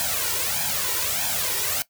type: noise with flanger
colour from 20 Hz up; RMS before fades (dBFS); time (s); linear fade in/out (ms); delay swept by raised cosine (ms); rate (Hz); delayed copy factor
white; -25; 0-1.82; 0; 1.2 to 2.15; 1.6; +0.75
effects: noise-tail reverb RT60 0.1 s tail -18 dB re dry + high-pass 60 Hz 12 dB/octave